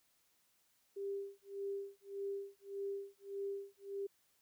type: tone with tremolo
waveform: sine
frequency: 397 Hz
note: G4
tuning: 22 cents sharp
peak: -37 dBFS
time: 0.96-4.07 s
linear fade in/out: 10 ms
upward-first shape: sine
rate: 1.7 Hz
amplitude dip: 100%
effects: white hiss -75 dBFS RMS until 4.41 s